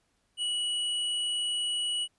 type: tone with hard clipping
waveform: sine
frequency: 2933 Hz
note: F#7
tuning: 16 cents flat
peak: -29 dBFS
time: 0.37-2.08 s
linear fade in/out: 50 ms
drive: 16 dB
effects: pink hiss -73 dBFS RMS until 2.18 s + resampled to 24000 Hz